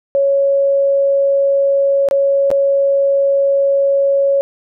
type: tone with dropouts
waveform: sine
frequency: 554.4 Hz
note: C#5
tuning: in tune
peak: -10 dBFS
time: 0.15-4.41 s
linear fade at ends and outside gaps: 0 ms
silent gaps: 2.087-2.111 / 2.504-2.514 s
effects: none